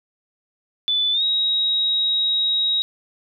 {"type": "tone with pitch glide", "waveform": "sine", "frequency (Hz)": [3489, 3805], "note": ["A7", "A#7"], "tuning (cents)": [-15, 35], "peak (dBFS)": -17, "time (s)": [0.88, 2.82], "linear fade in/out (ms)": 0, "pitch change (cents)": 150, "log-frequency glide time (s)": [1.12, 1.23], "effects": []}